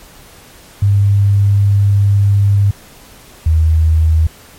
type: tone pair in turn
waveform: sine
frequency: 100.5 / 79.77 Hz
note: G2 / D#2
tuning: +44 / +44 cents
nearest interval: major third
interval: 400 cents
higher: first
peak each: -7 dBFS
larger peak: neither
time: 0.82-2.71 / 3.46-4.27 s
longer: first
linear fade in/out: 5 ms
effects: pink hiss -40 dBFS RMS until 4.58 s + MP3 64 kbps